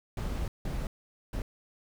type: noise bursts at uneven times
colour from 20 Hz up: brown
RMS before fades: -33 dBFS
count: 3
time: 0.17-0.48 / 0.65-0.87 / 1.33-1.42 s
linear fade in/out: 2 ms
effects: none